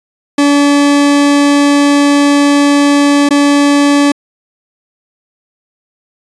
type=tone with dropouts; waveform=40% pulse; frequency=286.5 Hz; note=D4; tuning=43 cents flat; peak=-5 dBFS; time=0.38-4.12 s; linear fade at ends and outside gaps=5 ms; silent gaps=3.29-3.307 s; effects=resampled to 22050 Hz